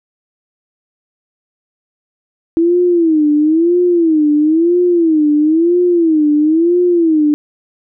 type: tone with vibrato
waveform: sine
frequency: 325.1 Hz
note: E4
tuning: 24 cents flat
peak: -8 dBFS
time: 2.57-7.34 s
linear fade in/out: 0 ms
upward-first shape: sine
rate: 1 Hz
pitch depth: 160 cents each way
effects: none